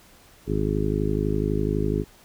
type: harmonic tone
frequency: 52 Hz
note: G#1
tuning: 3 cents sharp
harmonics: 1 / 2 / 3 / 4 / 5 / 6 / 7 / 8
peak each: -28 / -30 / -28 / -32 / -30 / -32 / -30 / -29 dBFS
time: 0.46-2.05 s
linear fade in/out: 50 ms
effects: pink hiss -53 dBFS RMS until 2.24 s